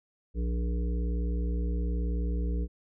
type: harmonic tone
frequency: 59 Hz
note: A#1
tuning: 22 cents sharp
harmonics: 1 / 3 / 5 / 7 / 8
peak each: -27 / -37 / -41 / -44 / -45 dBFS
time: 0.34-2.68 s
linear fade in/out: 50 ms
effects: none